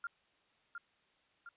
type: tone with echo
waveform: sine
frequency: 1396.9 Hz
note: F6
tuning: in tune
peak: -37 dBFS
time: 0.04-0.07 s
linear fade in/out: 2 ms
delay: 710 ms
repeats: 2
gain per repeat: -5 dB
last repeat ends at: 1.49 s
effects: white hiss -72 dBFS RMS until 1.56 s + resampled to 8000 Hz